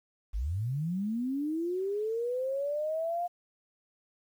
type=linear sweep; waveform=sine; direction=up; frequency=43.65 to 711 Hz; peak=-29 dBFS; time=0.33-3.28 s; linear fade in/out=20 ms; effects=10-bit